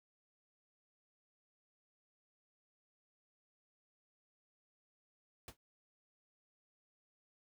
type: noise with exponential decay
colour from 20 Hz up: pink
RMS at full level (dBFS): -45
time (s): 5.48-5.57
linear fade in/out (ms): 2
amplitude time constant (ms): 18
effects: none